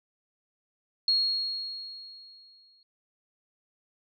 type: tone with exponential decay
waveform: sine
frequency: 4296 Hz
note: C8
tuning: 45 cents sharp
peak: -20 dBFS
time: 1.08-2.83 s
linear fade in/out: 2 ms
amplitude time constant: 380 ms
effects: none